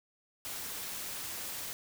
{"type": "noise with amplitude modulation", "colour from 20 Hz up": "white", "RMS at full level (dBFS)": -39, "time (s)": [0.45, 1.73], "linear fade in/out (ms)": 0, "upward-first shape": "sine", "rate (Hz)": 237, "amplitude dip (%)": 25, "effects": []}